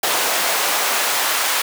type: noise with high-pass filter sweep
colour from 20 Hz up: pink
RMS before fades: -19 dBFS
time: 0.03-1.62 s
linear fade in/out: 5 ms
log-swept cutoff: 600 to 930 Hz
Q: 0.92
effects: none